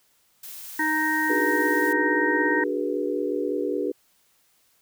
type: noise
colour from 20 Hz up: blue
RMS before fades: -39 dBFS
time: 0.43-1.93 s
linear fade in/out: 5 ms
type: harmonic tone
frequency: 311.1 Hz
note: D#4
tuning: in tune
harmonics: 1 / 3 / 5 / 6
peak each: -27 / -28 / -29 / -24 dBFS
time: 0.79-2.64 s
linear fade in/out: 5 ms
type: chord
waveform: sine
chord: G# half-diminished seventh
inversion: second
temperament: equal with one note detuned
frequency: 293.7 / 370 / 415.3 / 484.3 Hz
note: D4 / F#4 / G#4 / B4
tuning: 0 / 0 / 0 / -34 cents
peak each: -29 dBFS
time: 1.29-3.92 s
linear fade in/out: 10 ms
effects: white hiss -64 dBFS RMS until 4.81 s